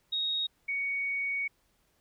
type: tone pair in turn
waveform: sine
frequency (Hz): 3758 / 2235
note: A#7 / C#7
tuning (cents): +13 / +14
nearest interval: major sixth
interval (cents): 899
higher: first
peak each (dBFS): -28 / -29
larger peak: first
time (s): 0.12-0.47 / 0.68-1.48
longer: second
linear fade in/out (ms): 10
effects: pink hiss -71 dBFS RMS until 2 s